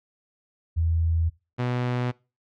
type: tone pair in turn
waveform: sine / sawtooth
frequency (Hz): 82.4 / 123.46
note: E2 / B2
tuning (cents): 0 / 0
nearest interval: perfect fifth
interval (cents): 700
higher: second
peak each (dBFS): -20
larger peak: neither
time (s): 0.76-1.3 / 1.58-2.12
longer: neither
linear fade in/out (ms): 20
effects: noise-tail reverb RT60 0.3 s tail -23 dB re dry + low-pass 3000 Hz 12 dB/octave